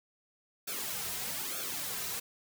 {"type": "noise with flanger", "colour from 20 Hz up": "white", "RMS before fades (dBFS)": -37, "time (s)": [0.67, 2.2], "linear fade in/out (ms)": 10, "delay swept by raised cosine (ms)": [1, 3.6], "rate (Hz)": 1.1, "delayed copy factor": -0.75, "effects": []}